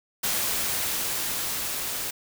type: noise with level ramp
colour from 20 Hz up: white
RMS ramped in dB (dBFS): -26 to -31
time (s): 0.23-2.11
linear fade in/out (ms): 10
effects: none